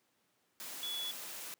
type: tone in noise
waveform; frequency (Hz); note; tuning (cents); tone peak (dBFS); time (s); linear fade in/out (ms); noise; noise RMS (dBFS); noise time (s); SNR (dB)
sine; 3401; G#7; +40; -37; 0.83-1.11; 0; white; -45; 0.6-1.54; +5
effects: pink hiss -75 dBFS RMS until 1.59 s + high-pass 200 Hz 12 dB/octave